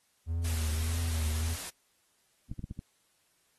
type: tone with vibrato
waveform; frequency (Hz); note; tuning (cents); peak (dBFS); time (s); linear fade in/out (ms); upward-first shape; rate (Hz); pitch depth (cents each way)
triangle; 80.7; E2; -36; -27; 0.26-1.57; 50; triangle; 1.7; 81
type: noise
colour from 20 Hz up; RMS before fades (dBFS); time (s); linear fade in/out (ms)
white; -40; 0.44-1.7; 10
type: clicks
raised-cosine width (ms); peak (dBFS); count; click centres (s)
5; -26; 5; 2.515 / 2.593 / 2.641 / 2.711 / 2.791
effects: white hiss -71 dBFS RMS until 3.58 s + AAC 32 kbps